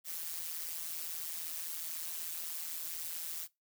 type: noise with amplitude modulation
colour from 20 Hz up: blue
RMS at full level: -37 dBFS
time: 0.04-3.48 s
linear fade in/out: 50 ms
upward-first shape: sine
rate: 164 Hz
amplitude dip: 85%
effects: noise-tail reverb RT60 0.2 s tail -21 dB re dry